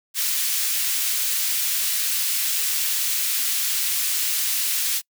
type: high-pass noise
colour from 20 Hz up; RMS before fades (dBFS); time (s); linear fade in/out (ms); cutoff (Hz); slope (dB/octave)
white; -23; 0.14-5.02; 50; 2200; 12
effects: noise-tail reverb RT60 0.1 s tail -26 dB re dry